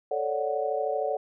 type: chord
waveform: sine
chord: D major seventh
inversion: second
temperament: equal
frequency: 440 / 554.4 / 587.3 / 740 Hz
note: A4 / C#5 / D5 / F#5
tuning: 0 / 0 / 0 / 0 cents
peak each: -31 dBFS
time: 0.11-1.17 s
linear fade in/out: 5 ms
effects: none